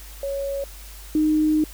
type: tone pair in turn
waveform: sine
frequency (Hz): 554.4 / 308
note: C#5 / D#4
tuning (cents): 0 / -17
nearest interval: minor seventh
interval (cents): 1017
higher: first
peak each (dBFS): -24 / -16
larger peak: second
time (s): 0.23-0.64 / 1.15-1.64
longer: second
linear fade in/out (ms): 2
effects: added 50 Hz sine -39 dBFS peak until 1.73 s + white hiss -44 dBFS RMS until 1.73 s